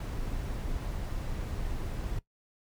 brown noise, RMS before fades -34 dBFS, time 0-2.19 s, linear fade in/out 5 ms, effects noise-tail reverb RT60 0.1 s tail -18 dB re dry

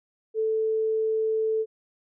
sine tone, 440 Hz, A4, in tune, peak -22 dBFS, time 0.34-1.66 s, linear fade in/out 50 ms, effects none

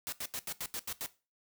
white noise bursts, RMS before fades -38 dBFS, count 8, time 0.07-1.061 s, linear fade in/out 0 ms, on 53 ms, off 81 ms, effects noise-tail reverb RT60 0.3 s tail -17 dB re dry

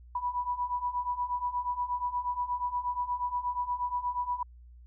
sine beating tone pair, 977 / 985.4 Hz, B5 / B5, -19 / -4 cents, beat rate 8.4 Hz, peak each -34 / -31 dBFS, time 0.15-4.43 s, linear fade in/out 5 ms, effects added 60 Hz sine -49 dBFS peak until 4.86 s

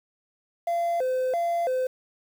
sine tone with vibrato, 593 Hz, D5, 17 cents sharp, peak -20 dBFS, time 0.67-1.87 s, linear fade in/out 5 ms, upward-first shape square, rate 1.5 Hz, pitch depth 250 cents each way, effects tanh soft clip ceiling -22 dBFS + 8-bit

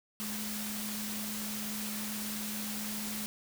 sine tone in noise, 211.7 Hz, G#3, 33 cents sharp, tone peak -39 dBFS, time 0.2-3.26 s, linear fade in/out 0 ms, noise white, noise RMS -39 dBFS, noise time 0.2-3.26 s, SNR -3 dB, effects none

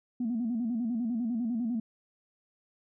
sine tone with vibrato, 233.6 Hz, A#3, 4 cents sharp, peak -27 dBFS, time 0.2-1.8 s, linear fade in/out 5 ms, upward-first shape square, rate 10 Hz, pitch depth 89 cents each way, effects tanh soft clip ceiling -24 dBFS

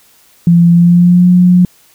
sine tone with pitch glide, 171 to 179.4 Hz, F3 to F3, -36 to +47 cents, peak -3 dBFS, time 0.47-1.65 s, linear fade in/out 2 ms, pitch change +83 cents, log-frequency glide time 0.72-1.28 s, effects white hiss -47 dBFS RMS until 1.94 s

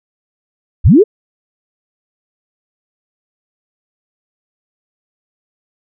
sine linear sweep, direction up, 34.65 to 465.3 Hz, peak -3 dBFS, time 0.84-1.04 s, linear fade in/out 20 ms, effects none

